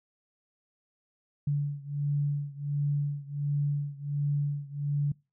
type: beating tone pair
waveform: sine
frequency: 143.7 / 145.1 Hz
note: D3 / D3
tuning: -37 / -21 cents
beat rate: 1.4 Hz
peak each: -29 / -31 dBFS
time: 1.47-5.12 s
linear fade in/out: 5 ms
effects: noise-tail reverb RT60 0.3 s tail -26 dB re dry